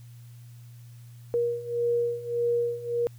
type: beating tone pair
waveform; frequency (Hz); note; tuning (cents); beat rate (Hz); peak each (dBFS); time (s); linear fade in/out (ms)
sine; 473.5 / 475.2; A#4 / A#4; +27 / +33; 1.7; -29 / -26; 1.34-3.07; 0
effects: added 119 Hz sine -44 dBFS peak until 3.18 s + white hiss -61 dBFS RMS until 3.18 s